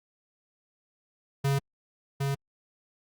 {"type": "tone with echo", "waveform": "square", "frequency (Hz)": 138.59, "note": "C#3", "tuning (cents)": 0, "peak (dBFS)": -24, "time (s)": [1.44, 1.59], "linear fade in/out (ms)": 10, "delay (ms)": 760, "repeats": 1, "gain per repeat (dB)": -3, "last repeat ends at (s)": 2.35, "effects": ["Opus 48 kbps"]}